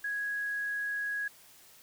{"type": "tone with quantisation", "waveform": "sine", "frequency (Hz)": 1661.2, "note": "G#6", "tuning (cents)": 0, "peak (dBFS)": -31, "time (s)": [0.04, 1.28], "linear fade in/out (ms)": 5, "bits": 10, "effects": ["white hiss -57 dBFS RMS until 1.82 s"]}